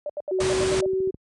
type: tone bursts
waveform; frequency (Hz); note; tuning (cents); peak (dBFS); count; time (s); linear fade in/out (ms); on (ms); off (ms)
sine; 591; D5; +11; -26; 8; 0.06-0.858; 2; 35; 74
type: tone with pitch glide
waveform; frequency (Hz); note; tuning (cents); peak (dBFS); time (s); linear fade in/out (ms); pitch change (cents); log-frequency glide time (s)
sine; 374.8 to 378.7; F#4 to F#4; +22 to +40; -21; 0.31-1.11; 10; +18; 0.41-0.77
type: low-pass noise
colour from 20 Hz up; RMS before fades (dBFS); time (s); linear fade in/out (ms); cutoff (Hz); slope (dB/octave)
pink; -28; 0.4-0.81; 5; 9700; 96
type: click train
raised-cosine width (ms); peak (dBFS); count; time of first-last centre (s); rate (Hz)
3; -26; 11; 0.44-1.144; 14.2
effects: high-pass 60 Hz 12 dB/octave